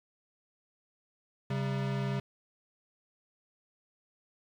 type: tone pair together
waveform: square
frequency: 134.72 / 196 Hz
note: C#3 / G3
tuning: -49 / 0 cents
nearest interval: tritone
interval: 649 cents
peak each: -32 / -37 dBFS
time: 1.5-2.2 s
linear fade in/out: 5 ms
effects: low-pass 4000 Hz 12 dB/octave + 10-bit